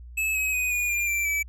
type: tone with pitch steps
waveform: square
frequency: 2600 / 2548 / 2497 / 2447 / 2398 / 2350 / 2303 Hz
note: E7 / D#7 / D#7 / D#7 / D7 / D7 / D7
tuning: -24 / +41 / +6 / -29 / +36 / +1 / -34 cents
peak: -24 dBFS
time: 0.17-1.43 s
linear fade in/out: 10 ms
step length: 180 ms
effects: added 60 Hz sine -40 dBFS peak until 1.48 s